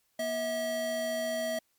square tone pair together, 240 / 645.6 Hz, B3 / E5, -49 / -36 cents, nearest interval octave + perfect fourth, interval 1713 cents, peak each -40 / -31 dBFS, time 0.19-1.59 s, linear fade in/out 5 ms, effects white hiss -73 dBFS RMS until 1.78 s + MP3 96 kbps

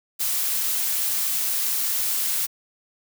blue noise, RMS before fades -24 dBFS, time 0.19-2.47 s, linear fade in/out 20 ms, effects none

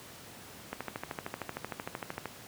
click train, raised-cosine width 0.5 ms, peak -20 dBFS, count 21, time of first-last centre 0.73-2.257 s, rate 13.1 Hz, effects pink hiss -49 dBFS RMS until 2.47 s + high-pass 100 Hz 12 dB/octave

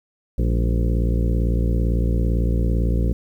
harmonic tone with a mistuned harmonic, 57.8 Hz, A#1, 14 cents flat, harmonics 1 / 2 / 3 / 4 / 5 / 6 / 7 / 8 / 9, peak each -18 / -24 / -28 / -30 / -32 / -34 / -35 / -36 / -37 dBFS, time 0.38-3.13 s, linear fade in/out 5 ms, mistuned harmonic 4, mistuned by -120 cents, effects 9-bit

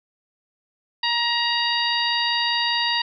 harmonic tone with a mistuned harmonic, 945 Hz, A#5, 23 cents sharp, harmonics 1 / 2 / 3 / 4 / 5, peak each -26 / -26 / -26 / -26 / -26 dBFS, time 1.03-3.02 s, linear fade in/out 5 ms, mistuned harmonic 5, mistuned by -22 cents, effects none

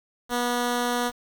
10% pulse tone, 242.9 Hz, B3, 29 cents flat, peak -15 dBFS, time 0.29-1.12 s, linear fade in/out 50 ms, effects 7-bit

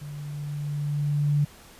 sine tone with level ramp, 146.1 Hz, D3, 9 cents flat, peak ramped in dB -35 to -18 dBFS, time 0.01-1.45 s, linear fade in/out 10 ms, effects pink hiss -50 dBFS RMS until 1.79 s + resampled to 32000 Hz

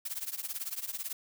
blue noise with tremolo, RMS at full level -34 dBFS, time 0.05-1.13 s, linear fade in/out 5 ms, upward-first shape triangle, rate 18 Hz, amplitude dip 95%, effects none

